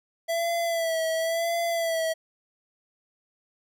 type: tone with vibrato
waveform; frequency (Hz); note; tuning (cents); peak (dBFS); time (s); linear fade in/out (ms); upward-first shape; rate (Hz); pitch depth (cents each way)
square; 663; E5; +10; -25; 0.28-2.14; 20; sine; 0.95; 45
effects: none